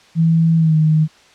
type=tone with pitch glide; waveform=sine; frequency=163.9 to 155.96 Hz; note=E3 to D#3; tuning=-10 to +4 cents; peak=-10 dBFS; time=0.15-1.08 s; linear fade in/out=50 ms; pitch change=-86 cents; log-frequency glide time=0.57-0.76 s; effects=white hiss -48 dBFS RMS until 1.34 s + low-pass 5000 Hz 12 dB/octave